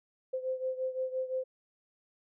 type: beating tone pair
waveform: sine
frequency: 516 / 521.8 Hz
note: C5 / C5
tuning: -24 / -5 cents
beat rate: 5.8 Hz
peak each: -33 / -37 dBFS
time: 0.33-1.44 s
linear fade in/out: 10 ms
effects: none